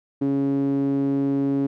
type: tone with band-pass filter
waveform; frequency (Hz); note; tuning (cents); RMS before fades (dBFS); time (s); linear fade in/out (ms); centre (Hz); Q
sawtooth; 138.59; C#3; 0; -22; 0.21-1.67; 10; 310; 5.5
effects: none